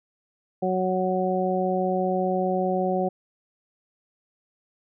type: harmonic tone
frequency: 185.2 Hz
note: F#3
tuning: 2 cents sharp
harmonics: 1 / 2 / 3 / 4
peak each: -27 / -27 / -27 / -27 dBFS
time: 0.62-3.09 s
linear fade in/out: 10 ms
effects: none